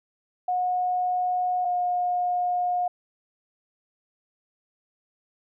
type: tone pair in turn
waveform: sine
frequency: 726 / 716.4 Hz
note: F#5 / F5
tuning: -33 / +44 cents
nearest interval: unison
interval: 23 cents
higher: first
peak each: -22 dBFS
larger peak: neither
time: 0.48-1.65 / 1.65-2.88 s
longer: second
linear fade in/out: 5 ms
effects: none